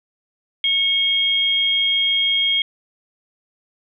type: tone pair together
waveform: sine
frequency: 2201 / 3247 Hz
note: C#7 / G#7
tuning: -13 / -40 cents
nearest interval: perfect fifth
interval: 673 cents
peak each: -23 / -16 dBFS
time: 0.64-2.62 s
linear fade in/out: 2 ms
effects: none